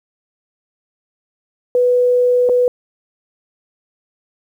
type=tone with dropouts; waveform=sine; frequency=493.9 Hz; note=B4; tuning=in tune; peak=-10 dBFS; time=1.75-2.68 s; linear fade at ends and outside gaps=1 ms; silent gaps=2.49-2.495 s; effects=8-bit